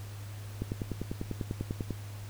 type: click train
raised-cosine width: 3 ms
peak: -20 dBFS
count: 14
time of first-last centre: 0.62-1.907 s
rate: 10.1 Hz
effects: added 102 Hz sine -40 dBFS peak until 2.29 s + pink hiss -51 dBFS RMS until 2.29 s